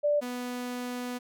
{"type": "tone pair in turn", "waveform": ["sine", "sawtooth"], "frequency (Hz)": [587.3, 246.9], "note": ["D5", "B3"], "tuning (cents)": [0, 0], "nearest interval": "octave + minor third", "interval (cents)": 1500, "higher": "first", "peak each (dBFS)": [-22, -29], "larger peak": "first", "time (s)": [[0.03, 0.21], [0.21, 1.19]], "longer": "second", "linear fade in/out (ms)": 20, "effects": []}